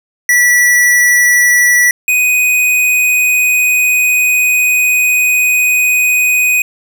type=tone pair in turn; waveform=square; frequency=1952 / 2494 Hz; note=B6 / D#7; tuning=-21 / +3 cents; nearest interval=major third; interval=424 cents; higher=second; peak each=-7 / -9 dBFS; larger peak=first; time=0.29-1.91 / 2.08-6.62 s; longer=second; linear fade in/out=2 ms; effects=none